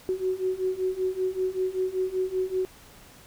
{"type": "beating tone pair", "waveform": "sine", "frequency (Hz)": [370, 375.2], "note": ["F#4", "F#4"], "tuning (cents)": [0, 24], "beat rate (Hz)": 5.2, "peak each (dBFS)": [-29, -27], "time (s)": [0.09, 2.65], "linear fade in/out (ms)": 0, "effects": ["pink hiss -51 dBFS RMS until 3.26 s"]}